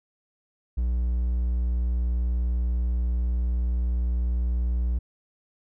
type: tone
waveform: triangle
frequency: 60.2 Hz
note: B1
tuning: 44 cents flat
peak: -20 dBFS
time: 0.77-4.99 s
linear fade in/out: 10 ms
effects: none